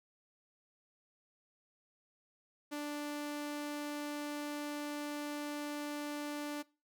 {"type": "tone", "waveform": "sawtooth", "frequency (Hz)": 293.7, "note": "D4", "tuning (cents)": 0, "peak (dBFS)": -34, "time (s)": [2.71, 6.63], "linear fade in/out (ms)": 20, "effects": ["noise-tail reverb RT60 0.3 s tail -21 dB re dry"]}